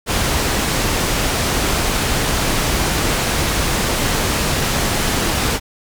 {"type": "low-pass noise", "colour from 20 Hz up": "pink", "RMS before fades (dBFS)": -18, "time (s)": [0.06, 5.6], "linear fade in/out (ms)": 50, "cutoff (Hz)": 11000, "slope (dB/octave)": 12, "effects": []}